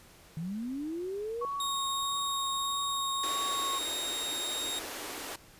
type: linear sweep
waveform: sine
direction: up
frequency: 154.1 to 489.4 Hz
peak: -33 dBFS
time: 0.37-1.45 s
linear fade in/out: 0 ms
type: tone with vibrato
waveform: sine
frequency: 1108.7 Hz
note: C#6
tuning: in tune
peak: -32 dBFS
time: 1.41-3.79 s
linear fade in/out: 10 ms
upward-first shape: triangle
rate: 1.6 Hz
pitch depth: 23 cents each way
type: tone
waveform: sawtooth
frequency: 3729 Hz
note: A#7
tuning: in tune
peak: -30 dBFS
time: 1.6-4.79 s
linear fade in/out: 2 ms
type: high-pass noise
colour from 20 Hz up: pink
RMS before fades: -40 dBFS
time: 3.23-5.36 s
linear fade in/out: 5 ms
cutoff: 270 Hz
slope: 48 dB/octave
effects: pink hiss -56 dBFS RMS until 5.59 s + resampled to 32000 Hz